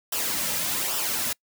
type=noise with flanger; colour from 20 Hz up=white; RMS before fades=-27 dBFS; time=0.12-1.33 s; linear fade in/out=5 ms; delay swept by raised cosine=0.46 to 2.76 ms; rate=1.2 Hz; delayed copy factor=-0.6; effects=noise-tail reverb RT60 0.1 s tail -26 dB re dry